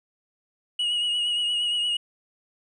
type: tone with vibrato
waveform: triangle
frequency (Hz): 2897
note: F#7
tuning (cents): -37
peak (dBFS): -21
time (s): 0.79-1.97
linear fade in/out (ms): 5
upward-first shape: triangle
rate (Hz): 8.6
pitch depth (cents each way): 36
effects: resampled to 22050 Hz